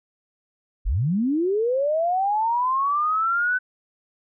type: linear sweep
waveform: sine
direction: up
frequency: 32.27 to 1516 Hz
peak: -19 dBFS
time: 0.85-3.59 s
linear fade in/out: 20 ms
effects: none